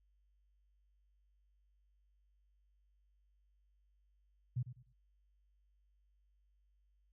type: tone with echo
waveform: sine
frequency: 123.47 Hz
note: B2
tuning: in tune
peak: -33 dBFS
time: 4.56-4.63 s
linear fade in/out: 10 ms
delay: 100 ms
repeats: 3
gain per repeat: -12 dB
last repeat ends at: 4.93 s
effects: added 50 Hz sine -70 dBFS peak until 7.12 s